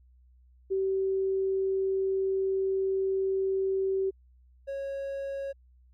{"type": "tone pair in turn", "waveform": ["sine", "triangle"], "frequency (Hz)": [384.5, 550.1], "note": ["G4", "C#5"], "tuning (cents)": [-33, -13], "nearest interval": "tritone", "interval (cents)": 620, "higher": "second", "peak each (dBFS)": [-25, -30], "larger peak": "first", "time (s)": [[0.7, 4.11], [4.67, 5.53]], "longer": "first", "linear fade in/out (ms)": 20, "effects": ["added 62 Hz sine -56 dBFS peak until 5.93 s"]}